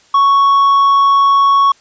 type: tone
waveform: triangle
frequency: 1111 Hz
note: C#6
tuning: 4 cents sharp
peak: -5 dBFS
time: 0.14-1.72 s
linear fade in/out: 5 ms
effects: white hiss -49 dBFS RMS until 1.8 s + resampled to 16000 Hz